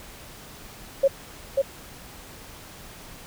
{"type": "tone with echo", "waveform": "sine", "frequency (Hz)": 547, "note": "C#5", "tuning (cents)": -23, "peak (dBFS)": -14, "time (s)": [1.03, 1.08], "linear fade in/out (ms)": 10, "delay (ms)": 540, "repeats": 1, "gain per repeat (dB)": -3, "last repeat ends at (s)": 1.62, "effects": ["pink hiss -44 dBFS RMS until 3.26 s"]}